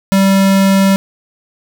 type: tone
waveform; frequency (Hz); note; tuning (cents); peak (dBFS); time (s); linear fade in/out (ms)
square; 194.3; G3; -15; -8; 0.12-0.96; 0
effects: none